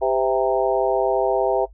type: harmonic tone with a mistuned harmonic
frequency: 132.1 Hz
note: C3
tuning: 17 cents sharp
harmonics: 3 / 4 / 5 / 6 / 7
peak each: -23 / -23 / -21 / -25 / -28 dBFS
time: 0.01-1.66 s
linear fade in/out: 20 ms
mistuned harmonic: 4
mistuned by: -50 cents
effects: noise-tail reverb RT60 0.1 s tail -19 dB re dry + added 50 Hz sine -43 dBFS peak until 1.73 s